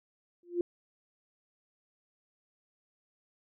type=tone with exponential growth; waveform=sine; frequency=349.2 Hz; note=F4; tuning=in tune; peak=-23 dBFS; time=0.43-0.61 s; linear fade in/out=2 ms; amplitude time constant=38 ms; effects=none